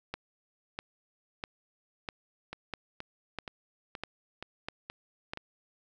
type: two click trains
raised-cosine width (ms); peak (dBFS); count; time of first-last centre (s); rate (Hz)
0.3; -19 / -23; 9 / 7; 0.14-5.335 / 2.53-5.374; 1.54 / 2.11
effects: none